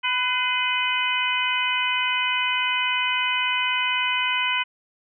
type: harmonic tone with a mistuned harmonic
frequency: 499.8 Hz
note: B4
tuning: 21 cents sharp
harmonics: 2 / 3 / 4 / 5 / 6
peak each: -27 / -29 / -28 / -26 / -26 dBFS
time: 0.03-4.64 s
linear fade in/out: 20 ms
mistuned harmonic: 4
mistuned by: +49 cents
effects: none